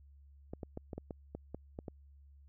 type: clicks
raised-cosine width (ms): 2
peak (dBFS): -28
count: 10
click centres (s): 0.535 / 0.632 / 0.774 / 0.932 / 0.98 / 1.108 / 1.35 / 1.546 / 1.789 / 1.882
effects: added 70 Hz sine -56 dBFS peak until 2.48 s